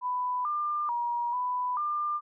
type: tone with pitch steps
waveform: sine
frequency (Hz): 995 / 1197 / 953 / 994 / 1197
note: B5 / D6 / A#5 / B5 / D6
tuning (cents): +13 / +33 / +38 / +11 / +33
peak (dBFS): -27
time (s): 0.01-2.21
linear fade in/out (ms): 50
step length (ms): 440
effects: none